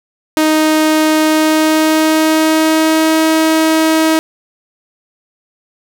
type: tone with pitch glide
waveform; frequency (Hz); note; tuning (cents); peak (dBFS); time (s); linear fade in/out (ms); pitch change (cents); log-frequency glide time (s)
sawtooth; 311.6 to 318.5; D#4 to D#4; +3 to +41; -5; 0.37-4.19; 0; +38; 1.22-3.24
effects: none